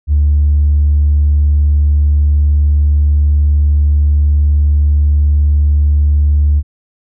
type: tone with tanh clipping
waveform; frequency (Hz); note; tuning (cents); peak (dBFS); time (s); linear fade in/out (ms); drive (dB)
triangle; 73.42; D2; 0; -7; 0.07-6.63; 50; 5
effects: none